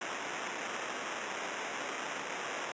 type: noise with sample-and-hold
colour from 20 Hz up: white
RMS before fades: -38 dBFS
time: 0.01-2.72 s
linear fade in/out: 5 ms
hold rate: 4410 Hz
effects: high-pass 300 Hz 12 dB/octave + resampled to 16000 Hz